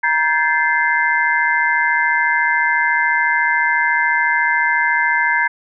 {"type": "tone cluster", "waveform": "sine", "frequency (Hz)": [943, 1570, 1724, 2080], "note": ["A#5", "G6", "A6", "C7"], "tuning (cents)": [20, 2, -36, -11], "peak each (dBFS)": -19, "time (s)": [0.03, 5.48], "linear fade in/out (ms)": 10, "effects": []}